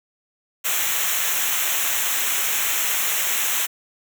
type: noise with comb filter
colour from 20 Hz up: white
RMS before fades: -22 dBFS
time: 0.64-3.67 s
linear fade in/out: 20 ms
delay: 0.21 ms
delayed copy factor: -0.8
effects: none